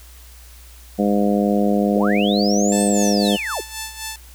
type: harmonic tone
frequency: 102.2 Hz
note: G#2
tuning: 27 cents flat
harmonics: 2 / 3 / 4 / 5 / 6 / 7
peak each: -17 / -23 / -25 / -23 / -26 / -26 dBFS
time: 0.98-3.37 s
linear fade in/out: 20 ms
type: linear two-way sweep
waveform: sine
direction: up then down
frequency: 293.7 to 8440 to 293.7 Hz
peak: -23 dBFS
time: 1.95-3.61 s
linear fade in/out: 10 ms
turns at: 2.84 s
type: tone with tremolo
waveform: 5% pulse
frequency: 880 Hz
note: A5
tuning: in tune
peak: -14 dBFS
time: 2.72-4.16 s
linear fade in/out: 2 ms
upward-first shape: sine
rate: 3.9 Hz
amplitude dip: 70%
effects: added 60 Hz sine -41 dBFS peak until 4.34 s + white hiss -47 dBFS RMS until 4.34 s